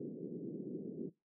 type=band-pass noise; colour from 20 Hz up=white; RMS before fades=-44 dBFS; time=0-1.1 s; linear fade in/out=10 ms; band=150 to 420 Hz; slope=48 dB/octave; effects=noise-tail reverb RT60 0.2 s tail -19 dB re dry